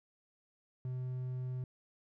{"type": "tone", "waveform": "triangle", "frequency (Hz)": 127.3, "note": "C3", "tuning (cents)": -47, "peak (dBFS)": -34, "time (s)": [0.85, 1.64], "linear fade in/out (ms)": 2, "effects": []}